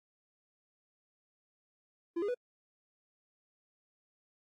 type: tone with pitch steps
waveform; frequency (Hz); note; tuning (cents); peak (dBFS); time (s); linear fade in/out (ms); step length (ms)
triangle; 340 / 409 / 492.1; F4 / G#4 / B4; -46 / -26 / -6; -29; 2.16-2.346; 10; 62
effects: AAC 32 kbps